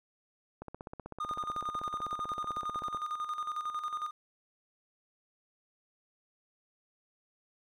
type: click train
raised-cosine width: 1 ms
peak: -28 dBFS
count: 38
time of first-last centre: 0.62-2.947 s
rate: 15.9 Hz
type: tone with tremolo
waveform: triangle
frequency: 1223 Hz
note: D#6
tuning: 30 cents flat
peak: -30 dBFS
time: 1.2-4.11 s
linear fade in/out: 5 ms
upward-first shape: square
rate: 11 Hz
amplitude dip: 60%
effects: none